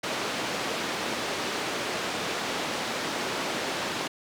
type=band-pass noise; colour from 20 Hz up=pink; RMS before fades=-31 dBFS; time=0.03-4.08 s; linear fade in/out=10 ms; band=270 to 5300 Hz; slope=12 dB/octave; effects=none